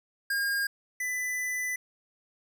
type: tone pair in turn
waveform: square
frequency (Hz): 1618 / 1997.4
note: G#6 / B6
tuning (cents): -46 / +19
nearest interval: major third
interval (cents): 365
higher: second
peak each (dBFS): -27 / -30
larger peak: first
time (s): 0.3-0.67 / 1-1.76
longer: second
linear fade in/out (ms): 5
effects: none